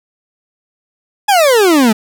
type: exponential sweep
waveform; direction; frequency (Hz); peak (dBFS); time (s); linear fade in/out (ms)
40% pulse; down; 857 to 207.7; -6; 1.28-1.93; 10
effects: none